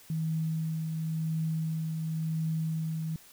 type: tone with tremolo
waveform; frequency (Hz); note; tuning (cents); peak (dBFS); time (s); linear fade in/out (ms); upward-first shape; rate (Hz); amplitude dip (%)
sine; 160; D#3; +49; -27; 0.1-3.16; 2; triangle; 0.94; 35
effects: white hiss -55 dBFS RMS until 3.32 s